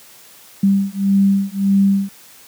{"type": "beating tone pair", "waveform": "sine", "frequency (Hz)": [196, 197.7], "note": ["G3", "G3"], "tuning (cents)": [0, 15], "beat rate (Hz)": 1.7, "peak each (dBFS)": -15, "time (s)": [0.63, 2.09], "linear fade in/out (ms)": 5, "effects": ["white hiss -44 dBFS RMS until 2.47 s", "high-pass 100 Hz 12 dB/octave"]}